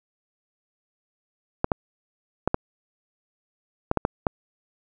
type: clicks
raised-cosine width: 1 ms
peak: -6 dBFS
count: 8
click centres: 1.644 / 1.718 / 2.476 / 2.544 / 3.914 / 3.973 / 4.051 / 4.268 s
effects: none